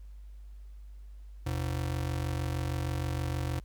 square ring-modulated tone, 103.83 Hz, G#2, in tune, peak -28 dBFS, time 1.46-3.6 s, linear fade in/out 5 ms, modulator 23.2 Hz, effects added 50 Hz sine -44 dBFS peak until 3.64 s + pink hiss -71 dBFS RMS until 3.64 s

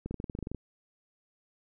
clicks, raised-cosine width 3 ms, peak -23 dBFS, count 12, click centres 0.06 / 0.11 / 0.143 / 0.201 / 0.242 / 0.298 / 0.351 / 0.389 / 0.427 / 0.471 / 0.516 / 0.547 s, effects none

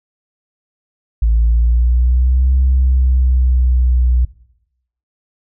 sine exponential two-way sweep, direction up then down, 55 to 65.41 to 61.2 Hz, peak -8 dBFS, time 1.22-4.25 s, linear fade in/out 5 ms, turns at 2.54 s, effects noise-tail reverb RT60 0.8 s tail -20 dB re dry + tanh soft clip ceiling -6 dBFS

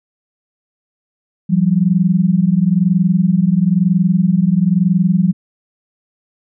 sine tone pair together, 170.58 / 191.6 Hz, F3 / G3, -40 / -39 cents, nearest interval major second, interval 201 cents, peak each -13 dBFS, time 1.49-5.33 s, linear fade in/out 20 ms, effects none

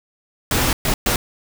pink noise bursts at uneven times, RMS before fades -18 dBFS, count 3, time 0.51-0.73 / 0.85-0.94 / 1.06-1.16 s, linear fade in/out 2 ms, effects none

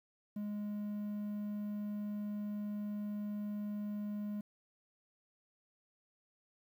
triangle tone, 207.7 Hz, G#3, in tune, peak -35 dBFS, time 0.36-4.41 s, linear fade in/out 5 ms, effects 11-bit

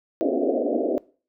pink band-pass noise, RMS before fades -23 dBFS, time 0.21-0.98 s, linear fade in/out 0 ms, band 240 to 680 Hz, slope 96 dB/octave, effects noise-tail reverb RT60 0.4 s tail -22 dB re dry

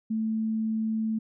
sine tone, 220.5 Hz, A3, 4 cents sharp, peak -25 dBFS, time 0.1-1.19 s, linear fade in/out 10 ms, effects none

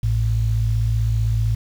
sine tone pair together, 55.02 / 110.7 Hz, A1 / A2, +1 / +11 cents, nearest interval octave, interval 1210 cents, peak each -21 / -18 dBFS, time 0.03-1.55 s, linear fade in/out 5 ms, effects 7-bit

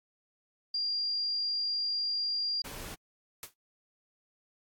sine tone, 4784 Hz, D8, 31 cents sharp, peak -29 dBFS, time 0.74-2.62 s, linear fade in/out 5 ms
pink noise, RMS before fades -43 dBFS, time 2.64-2.95 s, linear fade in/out 10 ms
white noise with exponential decay, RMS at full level -37 dBFS, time 3.43-3.54 s, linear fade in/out 1 ms, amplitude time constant 22 ms
effects AAC 64 kbps

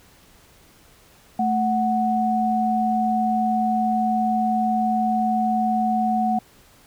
sine tone pair together, 220 / 740 Hz, A3 / F#5, 0 / 0 cents, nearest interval octave + major sixth, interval 2100 cents, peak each -22 / -20 dBFS, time 1.39-6.39 s, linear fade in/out 5 ms, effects pink hiss -53 dBFS RMS until 6.86 s

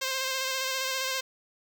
5% pulse tone with vibrato, 526 Hz, C5, 9 cents sharp, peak -17 dBFS, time 0.01-1.21 s, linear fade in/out 10 ms, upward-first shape square, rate 15 Hz, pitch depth 19 cents each way, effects none

